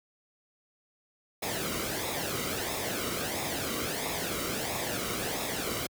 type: noise with flanger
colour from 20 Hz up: pink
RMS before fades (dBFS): -33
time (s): 1.42-5.87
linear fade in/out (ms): 10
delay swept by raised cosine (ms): 0.66 to 1.19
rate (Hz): 1.5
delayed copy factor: -0.6
effects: high-pass 60 Hz 12 dB/octave